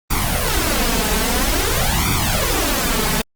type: noise with flanger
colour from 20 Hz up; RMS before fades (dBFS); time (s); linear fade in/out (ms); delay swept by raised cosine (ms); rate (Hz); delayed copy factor
pink; -18; 0.1-3.22; 10; 0.86 to 4.66; 0.5; +0.85
effects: Opus 24 kbps